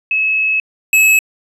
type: tone pair in turn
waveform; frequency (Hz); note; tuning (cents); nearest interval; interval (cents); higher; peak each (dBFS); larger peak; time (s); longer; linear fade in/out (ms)
sine / square; 2583 / 2583; E7 / E7; -36 / -36; unison; 0; neither; -12 / -8; second; 0.11-0.6 / 0.93-1.19; first; 2
effects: resampled to 32000 Hz